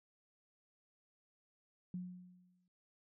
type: tone with exponential decay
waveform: sine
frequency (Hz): 180.6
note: F#3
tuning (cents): -42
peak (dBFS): -38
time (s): 1.94-2.68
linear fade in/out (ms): 2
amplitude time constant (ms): 160
effects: none